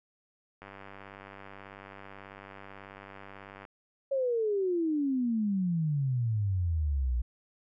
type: click train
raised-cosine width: 0.5 ms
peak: -31 dBFS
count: 299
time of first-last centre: 0.62-3.652 s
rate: 98.3 Hz
type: exponential sweep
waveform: sine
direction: down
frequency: 556 to 57.6 Hz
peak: -26 dBFS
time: 4.11-7.22 s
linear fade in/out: 10 ms
effects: none